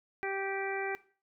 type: harmonic tone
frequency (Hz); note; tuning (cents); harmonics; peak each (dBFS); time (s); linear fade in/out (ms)
390.4; G4; -7; 1 / 2 / 3 / 4 / 5 / 6; -36 / -38 / -47 / -40 / -40 / -42; 0.23-0.95; 0
effects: noise-tail reverb RT60 0.4 s tail -18 dB re dry